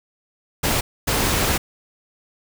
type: noise bursts at uneven times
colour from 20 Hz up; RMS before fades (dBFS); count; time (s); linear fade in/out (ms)
pink; -20; 2; 0.63-0.81 / 1.07-1.58; 10
effects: none